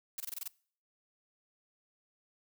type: noise bursts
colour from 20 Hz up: blue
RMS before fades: -39 dBFS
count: 7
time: 0.18-0.478 s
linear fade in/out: 2 ms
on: 22 ms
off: 24 ms
effects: noise-tail reverb RT60 0.5 s tail -23 dB re dry